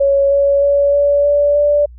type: tone with pitch steps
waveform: sine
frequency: 556 / 561.5 / 567 / 572.6 / 578.3 / 584 Hz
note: C#5 / C#5 / C#5 / D5 / D5 / D5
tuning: +5 / +22 / +39 / -44 / -27 / -10 cents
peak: -9 dBFS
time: 0-1.86 s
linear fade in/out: 10 ms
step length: 310 ms
effects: added 60 Hz sine -34 dBFS peak until 1.98 s